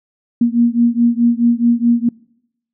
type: beating tone pair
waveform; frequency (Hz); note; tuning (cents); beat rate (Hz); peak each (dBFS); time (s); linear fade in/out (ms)
sine; 234.4 / 239.1; A#3 / A#3; +10 / +44; 4.7; -13 / -14; 0.41-2.09; 5
effects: noise-tail reverb RT60 0.8 s tail -25 dB re dry